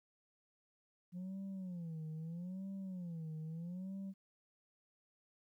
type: tone with vibrato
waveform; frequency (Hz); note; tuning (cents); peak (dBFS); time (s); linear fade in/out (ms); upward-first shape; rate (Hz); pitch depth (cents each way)
sine; 174.61; F3; 0; -39; 1.12-4.14; 50; sine; 0.78; 190
effects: tanh soft clip ceiling -41 dBFS + 13-bit

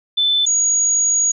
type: tone pair in turn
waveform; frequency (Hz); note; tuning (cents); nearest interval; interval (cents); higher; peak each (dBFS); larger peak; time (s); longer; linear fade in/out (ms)
sine; 3520 / 6726; A7 / G#8; 0 / +21; major seventh; 1121; second; -13; neither; 0.17-0.46 / 0.46-1.32; second; 10
effects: none

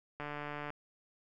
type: click train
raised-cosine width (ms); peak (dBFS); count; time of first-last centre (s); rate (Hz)
0.5; -26; 75; 0.2-0.703; 147
effects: none

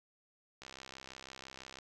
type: click train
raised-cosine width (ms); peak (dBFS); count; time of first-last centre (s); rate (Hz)
0.2; -30; 78; 0.62-1.787; 66
effects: none

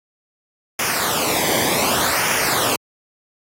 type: noise with flanger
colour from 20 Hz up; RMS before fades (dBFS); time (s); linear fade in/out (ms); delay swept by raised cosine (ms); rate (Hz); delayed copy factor
pink; -20; 0.79-2.76; 2; 0.24 to 0.75; 0.66; -0.7
effects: high-pass 100 Hz 12 dB/octave + AAC 48 kbps

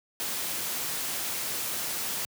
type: noise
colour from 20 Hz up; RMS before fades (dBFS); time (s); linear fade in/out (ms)
white; -32; 0.2-2.25; 0
effects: high-pass 100 Hz 12 dB/octave

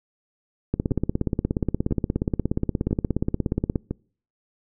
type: two click trains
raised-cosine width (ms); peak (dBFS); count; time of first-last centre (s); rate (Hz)
3; -9 / -13; 52 / 4; 0.74-3.758 / 0.91-3.91; 16.9 / 1
effects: noise-tail reverb RT60 0.5 s tail -26 dB re dry

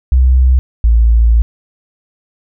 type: tone pair in turn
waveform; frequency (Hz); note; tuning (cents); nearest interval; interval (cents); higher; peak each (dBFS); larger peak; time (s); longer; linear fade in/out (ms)
sine; 63.9 / 56.93; C2 / A#1; -40 / -40; major second; 200; first; -5; neither; 0.12-0.59 / 0.84-1.42; second; 0
effects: none

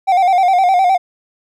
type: tone with vibrato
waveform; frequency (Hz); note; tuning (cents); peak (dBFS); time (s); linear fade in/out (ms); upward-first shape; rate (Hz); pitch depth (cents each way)
triangle; 742; F#5; +5; -7; 0.07-0.98; 20; square; 9.7; 68
effects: none

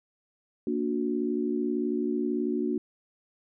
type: chord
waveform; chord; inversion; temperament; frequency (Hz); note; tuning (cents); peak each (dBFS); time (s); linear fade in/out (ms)
sine; Bb augmented; none; just; 233.1 / 291.4 / 364.2; Bb3 / D4 / F#4; 0 / -13 / -27; -30; 0.67-2.78; 2
effects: none

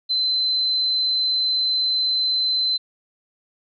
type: tone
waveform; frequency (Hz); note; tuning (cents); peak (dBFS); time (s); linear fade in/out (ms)
sine; 4062; B7; +48; -18; 0.09-2.78; 20
effects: none

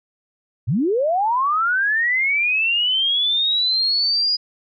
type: linear sweep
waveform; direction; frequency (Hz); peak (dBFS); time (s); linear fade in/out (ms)
sine; up; 92 to 4930; -16; 0.67-4.37; 20
effects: none

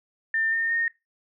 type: tone with pitch steps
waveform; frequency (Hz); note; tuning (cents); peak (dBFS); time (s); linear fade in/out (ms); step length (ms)
sine; 1800 / 1820.9 / 1842.1; A6 / A#6 / A#6; +39 / -41 / -21; -22; 0.34-0.88; 2; 180
effects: noise-tail reverb RT60 0.2 s tail -19 dB re dry

